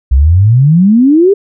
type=exponential sweep; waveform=sine; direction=up; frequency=61.3 to 415.3 Hz; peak=-3 dBFS; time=0.11-1.34 s; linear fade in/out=10 ms; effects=none